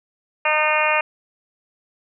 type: harmonic tone with a mistuned harmonic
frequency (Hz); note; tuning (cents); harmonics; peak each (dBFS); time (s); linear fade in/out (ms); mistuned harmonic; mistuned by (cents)
306.3; D#4; -27; 2 / 3 / 4 / 5 / 6 / 7 / 8 / 9; -23 / -23 / -24 / -28 / -27 / -26 / -22 / -25; 0.45-1.01; 5; 6; -22
effects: none